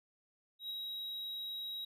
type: tone with ADSR envelope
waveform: triangle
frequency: 3832 Hz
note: A#7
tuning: 47 cents sharp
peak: -36 dBFS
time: 0.59-1.85 s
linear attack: 110 ms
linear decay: 11 ms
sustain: -2 dB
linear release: 6 ms
effects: none